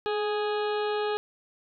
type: harmonic tone with a mistuned harmonic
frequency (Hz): 415.3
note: G#4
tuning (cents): 0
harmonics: 1 / 2 / 3 / 4 / 6 / 7 / 8 / 9 / 10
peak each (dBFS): -27 / -33 / -37 / -39 / -43 / -44 / -45 / -46 / -47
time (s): 0.06-1.17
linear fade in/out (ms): 0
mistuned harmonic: 1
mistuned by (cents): +29
effects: none